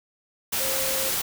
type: tone in noise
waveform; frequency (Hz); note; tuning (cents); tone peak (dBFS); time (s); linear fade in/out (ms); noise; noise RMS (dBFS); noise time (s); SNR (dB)
sine; 531; C5; +25; -31; 0.6-1.1; 10; white; -26; 0.52-1.22; -8
effects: none